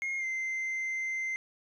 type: tone with pitch glide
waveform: sine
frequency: 2144 to 2079 Hz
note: C7 to C7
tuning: +42 to -12 cents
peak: -28 dBFS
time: 0.02-1.36 s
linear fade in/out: 0 ms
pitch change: -54 cents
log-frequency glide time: 0.18-0.25 s
effects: tanh soft clip ceiling -30 dBFS